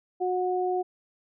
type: tone pair together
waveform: sine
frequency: 364.9 / 730.3 Hz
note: F#4 / F#5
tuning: -24 / -23 cents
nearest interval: octave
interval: 1201 cents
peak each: -26 / -28 dBFS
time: 0.2-0.83 s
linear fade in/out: 20 ms
effects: none